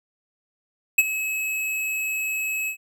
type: tone with ADSR envelope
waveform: square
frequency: 2575 Hz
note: E7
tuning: 41 cents flat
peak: -11 dBFS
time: 0.98-2.77 s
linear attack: 7 ms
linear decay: 35 ms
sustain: -14 dB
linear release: 90 ms
effects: none